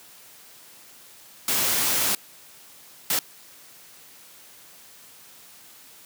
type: noise bursts at uneven times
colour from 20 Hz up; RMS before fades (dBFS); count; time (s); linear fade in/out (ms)
white; -23; 2; 1.48-2.15 / 3.1-3.19; 2
effects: white hiss -49 dBFS RMS until 6.05 s + high-pass 100 Hz 12 dB/octave